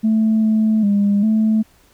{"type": "tone with pitch steps", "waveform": "sine", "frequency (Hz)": [219.7, 218.1, 202.5, 218.4], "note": ["A3", "A3", "G#3", "A3"], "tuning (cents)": [-2, -15, -43, -13], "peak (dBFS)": -11, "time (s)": [0.03, 1.63], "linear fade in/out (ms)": 20, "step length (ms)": 400, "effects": ["tanh soft clip ceiling -9 dBFS", "pink hiss -54 dBFS RMS until 1.93 s"]}